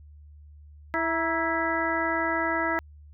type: harmonic tone with a mistuned harmonic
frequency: 329.6 Hz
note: E4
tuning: in tune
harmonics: 1 / 2 / 3 / 4 / 5 / 6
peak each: -31 / -31 / -31 / -31 / -31 / -31 dBFS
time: 0.94-2.79 s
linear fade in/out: 0 ms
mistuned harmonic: 3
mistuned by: -66 cents
effects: added 74 Hz sine -46 dBFS peak until 3.13 s